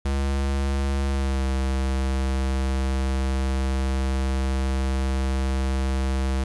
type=tone with pitch glide; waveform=square; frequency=68.6 to 66.26 Hz; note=C#2 to C2; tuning=-17 to +22 cents; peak=-22 dBFS; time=0.05-6.44 s; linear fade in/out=5 ms; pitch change=-61 cents; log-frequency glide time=1.08-1.46 s; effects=resampled to 24000 Hz + 9-bit